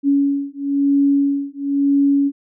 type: beating tone pair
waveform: sine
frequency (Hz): 280 / 281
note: C#4 / C#4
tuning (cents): +18 / +24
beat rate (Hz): 1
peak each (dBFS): -17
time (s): 0.03-2.32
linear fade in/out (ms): 50
effects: none